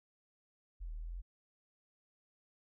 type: linear two-way sweep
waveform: sine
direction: down then up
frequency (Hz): 45.59 to 38.13 to 45.59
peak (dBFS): -40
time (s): 0.8-1.22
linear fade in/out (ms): 20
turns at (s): 0.93
effects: none